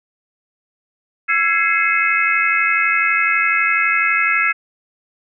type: tone cluster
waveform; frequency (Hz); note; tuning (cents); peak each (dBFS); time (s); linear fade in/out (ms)
sine; 1344 / 1667 / 2076 / 2168 / 2571; E6 / G#6 / C7 / C#7 / E7; +33 / +6 / -14 / -39 / -44; -20; 1.28-4.53; 20
effects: none